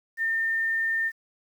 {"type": "tone", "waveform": "sine", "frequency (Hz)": 1810, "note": "A6", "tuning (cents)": 48, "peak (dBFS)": -23, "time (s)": [0.17, 1.12], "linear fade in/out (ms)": 50, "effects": ["9-bit"]}